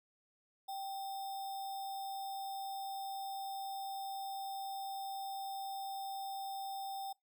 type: tone with sample-and-hold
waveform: sine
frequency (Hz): 782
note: G5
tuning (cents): -4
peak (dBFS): -39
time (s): 0.68-7.13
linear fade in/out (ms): 10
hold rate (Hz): 4410
effects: noise-tail reverb RT60 0.2 s tail -24 dB re dry